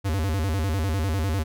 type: tone with vibrato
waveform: square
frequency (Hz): 87.8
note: F2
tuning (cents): +10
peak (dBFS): -23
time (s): 0.04-1.44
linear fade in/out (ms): 20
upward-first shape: square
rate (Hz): 10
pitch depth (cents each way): 200
effects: none